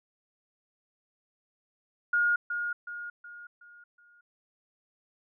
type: tone with echo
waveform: sine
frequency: 1428 Hz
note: F6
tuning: 38 cents sharp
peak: -22 dBFS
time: 2.13-2.36 s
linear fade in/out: 5 ms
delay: 370 ms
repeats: 5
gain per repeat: -7 dB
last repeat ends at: 4.21 s
effects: none